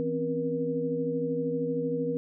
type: tone cluster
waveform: sine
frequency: 162.2 / 256.8 / 269.7 / 476.3 Hz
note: E3 / C4 / C#4 / A#4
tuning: -28 / -32 / -47 / +37 cents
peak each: -35 / -33 / -35 / -29 dBFS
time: 0-2.17 s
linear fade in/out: 0 ms
effects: none